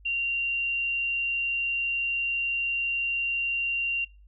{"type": "tone", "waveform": "sine", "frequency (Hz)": 2766, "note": "F7", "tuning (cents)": -17, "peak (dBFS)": -25, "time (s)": [0.05, 4.05], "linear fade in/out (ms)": 10, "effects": ["noise-tail reverb RT60 0.3 s tail -23 dB re dry", "added 50 Hz sine -50 dBFS peak until 4.27 s"]}